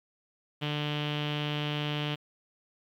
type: tone with low-pass filter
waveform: sawtooth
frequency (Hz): 148.5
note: D3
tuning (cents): +20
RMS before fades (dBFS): -32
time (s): 0.61-2.16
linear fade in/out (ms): 20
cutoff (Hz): 3100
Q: 6.2
effects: 10-bit